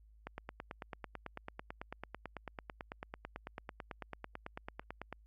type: click train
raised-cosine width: 0.5 ms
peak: -27 dBFS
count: 45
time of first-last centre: 0.27-5.127 s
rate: 9.06 Hz
effects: added 53 Hz sine -59 dBFS peak until 5.26 s + Opus 48 kbps